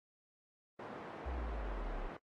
pink band-pass noise, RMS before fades -48 dBFS, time 0.79-2.17 s, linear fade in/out 5 ms, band 250 to 1200 Hz, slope 12 dB/octave
sine linear sweep, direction down, 66.2 to 30.5 Hz, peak -38 dBFS, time 1.25-2.09 s, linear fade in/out 20 ms
effects noise-tail reverb RT60 0.1 s tail -25 dB re dry + AAC 32 kbps

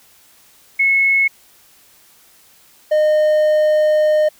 sine / triangle tone pair in turn, 2188 / 612 Hz, C#7 / D#5, -23 / -29 cents, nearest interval octave + minor seventh, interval 2206 cents, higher first, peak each -11 / -9 dBFS, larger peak second, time 0.79-1.28 / 2.91-4.29 s, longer second, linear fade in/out 10 ms, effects white hiss -50 dBFS RMS until 4.39 s

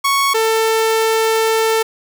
sawtooth tone pair in turn, 1108.7 / 445.6 Hz, C#6 / A4, 0 / +22 cents, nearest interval octave + major third, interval 1578 cents, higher first, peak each -9 dBFS, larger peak neither, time 0.04-0.34 / 0.34-1.83 s, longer second, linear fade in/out 10 ms, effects none

